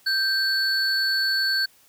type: tone pair together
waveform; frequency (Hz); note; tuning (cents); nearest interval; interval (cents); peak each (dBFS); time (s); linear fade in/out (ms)
triangle; 1568 / 4435; G6 / C#8; 0 / 0; octave + tritone; 1800; -21; 0.06-1.66; 10
effects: tanh soft clip ceiling -12 dBFS + white hiss -57 dBFS RMS until 1.88 s